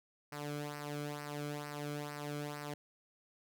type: tone with flanger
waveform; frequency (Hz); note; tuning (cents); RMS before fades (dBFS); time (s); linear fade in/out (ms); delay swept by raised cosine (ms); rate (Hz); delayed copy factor
sawtooth; 146.83; D3; 0; -42; 0.32-2.74; 5; 0.28 to 1.11; 2.2; -0.7
effects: none